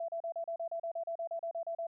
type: tone bursts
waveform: sine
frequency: 669 Hz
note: E5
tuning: 25 cents sharp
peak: -34 dBFS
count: 16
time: 0-1.869 s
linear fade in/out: 5 ms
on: 84 ms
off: 35 ms
effects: none